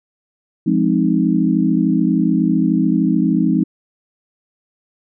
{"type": "chord", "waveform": "sine", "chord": "F minor seventh", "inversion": "none", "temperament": "equal", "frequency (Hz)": [174.61, 207.7, 261.6, 311.1], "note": ["F3", "Ab3", "C4", "Eb4"], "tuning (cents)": [0, 0, 0, 0], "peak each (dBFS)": -18, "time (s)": [0.66, 3.64], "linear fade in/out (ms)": 10, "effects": []}